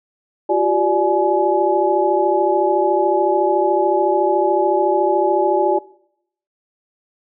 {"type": "tone cluster", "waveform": "sine", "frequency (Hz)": [350.7, 384.5, 588, 845], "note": ["F4", "G4", "D5", "G#5"], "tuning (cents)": [7, -33, 2, 30], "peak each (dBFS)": -19, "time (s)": [0.49, 5.79], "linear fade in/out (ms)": 10, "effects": ["noise-tail reverb RT60 0.7 s tail -20 dB re dry"]}